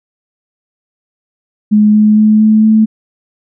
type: tone with pitch steps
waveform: sine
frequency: 210.9 / 212.7 / 214.6 / 216.5 / 218.3 Hz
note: G#3 / G#3 / A3 / A3 / A3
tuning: +27 / +42 / -43 / -28 / -13 cents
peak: -4 dBFS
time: 1.71-2.86 s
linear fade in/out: 20 ms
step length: 230 ms
effects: none